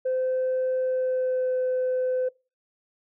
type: tone with pitch glide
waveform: sine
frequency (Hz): 515 to 509.7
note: C5 to C5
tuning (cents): -28 to -45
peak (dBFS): -21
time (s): 0.05-2.29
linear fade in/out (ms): 10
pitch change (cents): -17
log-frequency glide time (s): 0.79-1.56
effects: noise-tail reverb RT60 0.3 s tail -24 dB re dry + tanh soft clip ceiling -20 dBFS